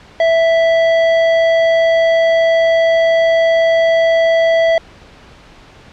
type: tone with tanh clipping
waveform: triangle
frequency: 659.3 Hz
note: E5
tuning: in tune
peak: -11 dBFS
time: 0.2-4.78 s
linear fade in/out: 2 ms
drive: 18 dB
effects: pink hiss -41 dBFS RMS until 5.92 s + low-pass 4000 Hz 12 dB/octave